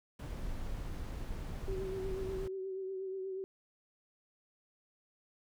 brown noise, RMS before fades -40 dBFS, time 0.19-2.48 s, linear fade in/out 5 ms
sine tone with vibrato, 381.1 Hz, G4, 49 cents flat, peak -37 dBFS, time 1.68-3.44 s, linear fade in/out 0 ms, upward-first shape triangle, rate 8.3 Hz, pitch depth 39 cents each way
effects none

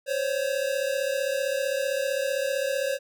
square tone pair together, 523.3 / 558.8 Hz, C5 / C#5, 0 / +14 cents, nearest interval minor second, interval 114 cents, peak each -29 / -28 dBFS, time 0.06-2.99 s, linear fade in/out 50 ms, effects none

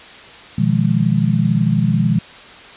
sine chord, F half-diminished seventh, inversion second, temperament equal with one note detuned, 123.47 / 156.37 / 174.61 / 207.7 Hz, Cb3 / Eb3 / F3 / Ab3, 0 / +9 / 0 / 0 cents, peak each -18 dBFS, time 0.58-2.19 s, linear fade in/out 5 ms, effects white hiss -38 dBFS RMS until 2.76 s + resampled to 8000 Hz

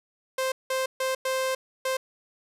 sawtooth tone bursts at uneven times, 523.3 Hz, C5, in tune, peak -21 dBFS, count 5, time 0.38-0.52 / 0.7-0.86 / 1-1.15 / 1.25-1.55 / 1.85-1.97 s, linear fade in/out 5 ms, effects resampled to 32000 Hz + 8-bit

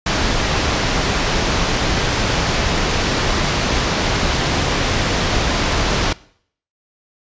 pink low-pass noise, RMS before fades -18 dBFS, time 0.06-6.13 s, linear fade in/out 5 ms, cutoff 6300 Hz, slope 24 dB/octave, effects noise-tail reverb RT60 0.6 s tail -21 dB re dry + resampled to 16000 Hz

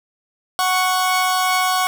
sawtooth tone pair together, 740 / 1108.7 Hz, F#5 / C#6, 0 / 0 cents, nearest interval perfect fifth, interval 700 cents, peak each -15 dBFS, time 0.59-1.87 s, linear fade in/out 0 ms, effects none

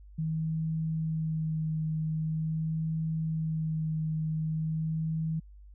sine tone with vibrato, 158.7 Hz, D#3, 35 cents sharp, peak -28 dBFS, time 0.18-5.4 s, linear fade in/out 10 ms, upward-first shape sine, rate 0.44 Hz, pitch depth 15 cents each way, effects added 50 Hz sine -48 dBFS peak until 5.74 s

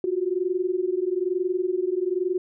sine tone pair together, 354.8 / 375.9 Hz, F4 / F#4, +27 / +27 cents, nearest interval minor second, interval 100 cents, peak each -25 dBFS, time 0.04-2.38 s, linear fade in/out 2 ms, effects none

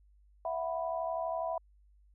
sine chord, E suspended second, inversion none, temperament equal with one note detuned, 659.3 / 731.5 / 987.8 Hz, E5 / F#5 / B5, 0 / -20 / 0 cents, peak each -34 / -38 / -39 dBFS, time 0.45-1.58 s, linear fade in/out 2 ms, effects added 50 Hz sine -60 dBFS peak until 2.14 s

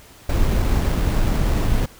brown noise with sample-and-hold, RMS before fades -18 dBFS, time 0.29-1.86 s, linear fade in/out 5 ms, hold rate 6300 Hz, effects pink hiss -46 dBFS RMS until 1.99 s

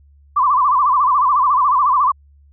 sine tone with vibrato, 1086 Hz, C#6, 36 cents flat, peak -11 dBFS, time 0.36-2.12 s, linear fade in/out 10 ms, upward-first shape sine, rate 14 Hz, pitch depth 160 cents each way, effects added 71 Hz sine -46 dBFS peak until 2.52 s

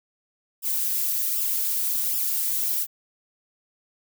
violet noise with flanger, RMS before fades -25 dBFS, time 0.62-2.87 s, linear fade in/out 50 ms, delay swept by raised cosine 0.47 to 4.57 ms, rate 1.3 Hz, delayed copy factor -0.9, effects none

